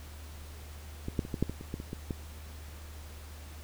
clicks, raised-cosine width 3 ms, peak -22 / -15 / -27 / -19 / -13 / -23 / -29 / -21 / -27 / -23 / -20 dBFS, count 11, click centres 1.084 / 1.192 / 1.251 / 1.342 / 1.426 / 1.496 / 1.611 / 1.741 / 1.801 / 1.931 / 2.108 s, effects added 75 Hz sine -44 dBFS peak until 3.63 s + pink hiss -52 dBFS RMS until 3.63 s

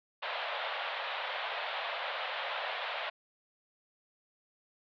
pink band-pass noise, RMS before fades -37 dBFS, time 0.22-3.1 s, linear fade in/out 10 ms, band 550 to 3800 Hz, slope 48 dB/octave, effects none

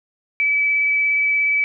sine tone with vibrato, 2298 Hz, D7, 38 cents flat, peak -15 dBFS, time 0.4-1.64 s, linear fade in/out 0 ms, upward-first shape sine, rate 17 Hz, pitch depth 9 cents each way, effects none

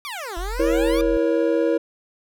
15% pulse exponential two-way sweep, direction down then up, 1210 to 330 to 1210 Hz, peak -23 dBFS, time 0.05-1.01 s, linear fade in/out 0 ms, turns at 0.37 s
sine tone, 43.65 Hz, F1, in tune, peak -26 dBFS, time 0.37-1.17 s, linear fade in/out 0 ms
triangle chord, A# diminished, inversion second, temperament equal with one note detuned, 329.6 / 473.5 / 554.4 Hz, E4 / A#4 / C#5, 0 / +27 / 0 cents, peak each -19 / -19 / -21 dBFS, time 0.59-1.78 s, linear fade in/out 10 ms
effects none

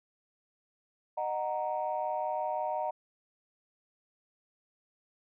sine chord, D# minor, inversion none, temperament equal with one note detuned, 614.4 / 740 / 932.3 Hz, D#5 / F#5 / A#5, -22 / 0 / 0 cents, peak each -34 dBFS, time 1.17-2.91 s, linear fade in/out 10 ms, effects tanh soft clip ceiling -22 dBFS

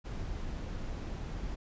brown noise, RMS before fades -38 dBFS, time 0.04-1.56 s, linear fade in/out 20 ms, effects resampled to 16000 Hz

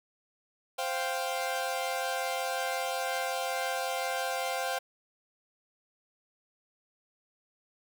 sawtooth chord, C suspended fourth, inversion none, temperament equal, 523.3 / 698.5 / 784 Hz, C5 / F5 / G5, 0 / 0 / 0 cents, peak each -31 dBFS, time 0.78-4.79 s, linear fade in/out 10 ms, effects none

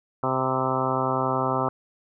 harmonic tone with a mistuned harmonic, 130.81 Hz, C3, in tune, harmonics 1 / 2 / 3 / 4 / 5 / 6 / 7 / 8 / 9 / 10, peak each -31 / -31 / -31 / -31 / -31 / -31 / -31 / -31 / -31 / -31 dBFS, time 0.23-1.69 s, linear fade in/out 2 ms, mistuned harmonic 8, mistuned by -32 cents, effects none

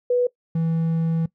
sine / triangle tone pair in turn, 491.8 / 163.8 Hz, B4 / E3, -7 / -11 cents, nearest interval octave + perfect fifth, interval 1904 cents, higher first, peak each -16 / -17 dBFS, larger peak first, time 0.1-0.27 / 0.55-1.26 s, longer second, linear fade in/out 5 ms, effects noise-tail reverb RT60 0.1 s tail -20 dB re dry

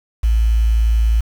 sine tone with quantisation, 55.7 Hz, A1, 22 cents sharp, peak -11 dBFS, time 0.23-1.21 s, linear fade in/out 10 ms, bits 6, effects none

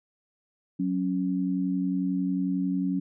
sine tone pair together, 185 / 276.1 Hz, F#3 / C#4, 0 / -7 cents, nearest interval perfect fifth, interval 693 cents, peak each -27 dBFS, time 0.79-3 s, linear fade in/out 10 ms, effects none

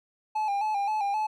triangle tone with vibrato, 830.6 Hz, G#5, in tune, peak -23 dBFS, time 0.35-1.27 s, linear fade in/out 10 ms, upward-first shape square, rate 3.8 Hz, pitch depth 62 cents each way, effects none

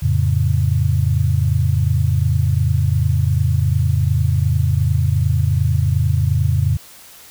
sine chord, F augmented, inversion none, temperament equal, 87.31 / 110 / 138.59 Hz, F2 / A2 / C#3, 0 / 0 / 0 cents, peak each -17 / -18 / -18 dBFS, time 0.02-6.77 s, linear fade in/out 10 ms, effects white hiss -42 dBFS RMS until 7.3 s

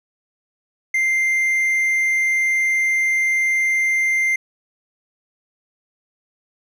triangle tone, 2093 Hz, C7, in tune, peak -14 dBFS, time 0.94-4.36 s, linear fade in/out 5 ms, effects none

